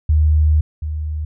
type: tone pair in turn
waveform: sine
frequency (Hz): 76.7 / 76.7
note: D#2 / D#2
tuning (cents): -24 / -24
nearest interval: unison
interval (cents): 0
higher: neither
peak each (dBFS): -10 / -20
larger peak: first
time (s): 0.09-0.61 / 0.82-1.25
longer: first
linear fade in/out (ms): 5
effects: none

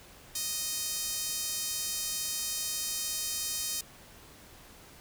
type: tone with high-pass filter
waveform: sawtooth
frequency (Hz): 622.3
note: D#5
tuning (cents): 0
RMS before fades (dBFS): -34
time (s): 0.35-3.81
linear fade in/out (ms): 5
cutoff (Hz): 5800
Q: 1.1
effects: pink hiss -53 dBFS RMS until 5 s

